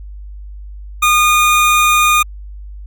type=tone; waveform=25% pulse; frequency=1222 Hz; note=D#6; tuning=32 cents flat; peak=-5 dBFS; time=1.02-2.23 s; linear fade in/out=10 ms; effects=added 50 Hz sine -28 dBFS peak until 2.86 s